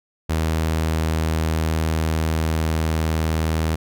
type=tone; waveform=sawtooth; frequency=79.8 Hz; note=D#2; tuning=44 cents sharp; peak=-15 dBFS; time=0.29-3.76 s; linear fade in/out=10 ms; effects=none